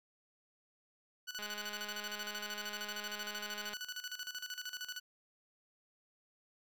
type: tone with tremolo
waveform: 15% pulse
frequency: 1484 Hz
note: F#6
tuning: 5 cents sharp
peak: -33 dBFS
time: 1.27-5 s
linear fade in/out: 20 ms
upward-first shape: square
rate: 13 Hz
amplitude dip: 75%
type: click train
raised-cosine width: 0.3 ms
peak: -30 dBFS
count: 489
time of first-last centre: 1.39-3.736 s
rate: 208 Hz
effects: none